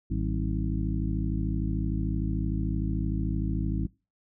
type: harmonic tone with a mistuned harmonic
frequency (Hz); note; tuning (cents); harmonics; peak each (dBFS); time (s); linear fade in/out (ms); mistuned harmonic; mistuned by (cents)
53.3; G#1; +46; 1 / 2 / 3 / 4 / 5 / 6; -29 / -32 / -34 / -35 / -36 / -37; 0.1-3.87; 10; 4; -140
effects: noise-tail reverb RT60 0.3 s tail -24 dB re dry